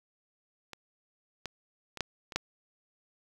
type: clicks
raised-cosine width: 0.2 ms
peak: -25 / -19 / -24 / -12 / -26 / -11 dBFS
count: 6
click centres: 0.733 / 1.457 / 1.973 / 2.007 / 2.322 / 2.36 s
effects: 7-bit